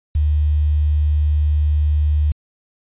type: tone with quantisation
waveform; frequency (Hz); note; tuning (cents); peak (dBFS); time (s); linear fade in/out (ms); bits
sine; 75; D2; +37; -13; 0.15-2.32; 5; 7
effects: resampled to 8000 Hz